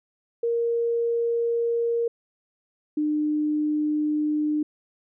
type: tone pair in turn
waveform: sine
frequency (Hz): 467.4 / 301.6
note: A#4 / D4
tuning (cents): +5 / +46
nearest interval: minor sixth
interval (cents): 759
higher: first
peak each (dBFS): -21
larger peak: neither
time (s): 0.43-2.08 / 2.97-4.63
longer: second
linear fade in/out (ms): 5
effects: none